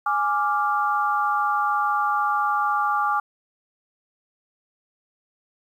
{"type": "chord", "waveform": "sine", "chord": "D diminished", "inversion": "second", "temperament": "equal", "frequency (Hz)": [830.6, 1174.7, 1396.9], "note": ["Ab5", "D6", "F6"], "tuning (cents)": [0, 0, 0], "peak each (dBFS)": [-24, -22, -27], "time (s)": [0.06, 3.2], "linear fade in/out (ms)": 5, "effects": ["9-bit"]}